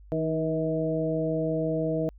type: harmonic tone with a mistuned harmonic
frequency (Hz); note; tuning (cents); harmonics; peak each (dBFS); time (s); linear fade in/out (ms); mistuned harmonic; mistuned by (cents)
160; D#3; +49; 1 / 2 / 3 / 4; -30 / -30 / -30 / -30; 0.12-2.09; 0; 2; -32
effects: added 50 Hz sine -47 dBFS peak until 2.18 s